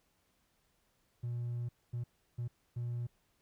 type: tone bursts at uneven times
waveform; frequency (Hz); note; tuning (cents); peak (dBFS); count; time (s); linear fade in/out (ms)
triangle; 120; B2; -49; -32; 4; 1.23-1.69 / 1.93-2.04 / 2.38-2.48 / 2.76-3.07; 10
effects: tanh soft clip ceiling -30 dBFS + pink hiss -75 dBFS RMS until 3.41 s